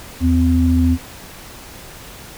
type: tone pair together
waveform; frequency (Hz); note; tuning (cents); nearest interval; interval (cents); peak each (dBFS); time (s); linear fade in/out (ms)
sine; 80.54 / 255.7; E2 / C4; -40 / -40; octave + minor sixth; 2000; -14; 0.2-0.98; 50
effects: pink hiss -37 dBFS RMS until 2.37 s